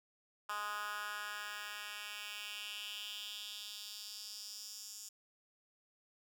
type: tone with high-pass filter sweep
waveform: 10% pulse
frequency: 207.7 Hz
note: G#3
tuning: in tune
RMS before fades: -45 dBFS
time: 0.49-5.09 s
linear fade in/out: 5 ms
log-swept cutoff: 1200 to 6400 Hz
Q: 2.9
effects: none